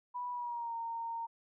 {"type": "tone with pitch glide", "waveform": "sine", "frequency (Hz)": [982, 921.5], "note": ["B5", "A#5"], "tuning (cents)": [-10, -20], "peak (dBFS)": -36, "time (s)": [0.14, 1.27], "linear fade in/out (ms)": 20, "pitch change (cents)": -110, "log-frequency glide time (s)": [0.31, 0.75], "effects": []}